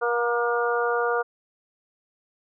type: harmonic tone with a mistuned harmonic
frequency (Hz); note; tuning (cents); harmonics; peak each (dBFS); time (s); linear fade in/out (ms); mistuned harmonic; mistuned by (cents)
238.1; A#3; +37; 2 / 3 / 4 / 5 / 6; -24 / -29 / -32 / -29 / -28; 0.01-1.23; 20; 4; -20
effects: none